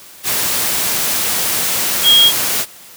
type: tone in noise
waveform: sine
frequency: 3267 Hz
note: G#7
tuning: 29 cents flat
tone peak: -6 dBFS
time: 2.03-2.32 s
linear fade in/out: 50 ms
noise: white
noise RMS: -17 dBFS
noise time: 0.23-2.66 s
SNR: +8 dB
effects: white hiss -39 dBFS RMS until 2.96 s + high-pass 80 Hz 12 dB/octave